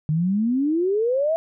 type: exponential sweep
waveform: sine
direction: up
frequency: 148.7 to 670 Hz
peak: -18 dBFS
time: 0.09-1.36 s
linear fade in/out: 0 ms
effects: none